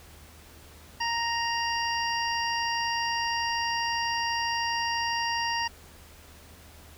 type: harmonic tone with a mistuned harmonic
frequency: 932.3 Hz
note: A#5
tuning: in tune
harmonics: 1 / 2 / 3 / 5 / 6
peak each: -29 / -32 / -34 / -36 / -37 dBFS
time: 1-5.68 s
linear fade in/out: 10 ms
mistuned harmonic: 5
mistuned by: +31 cents
effects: added 77 Hz sine -52 dBFS peak until 6.97 s + pink hiss -52 dBFS RMS until 6.97 s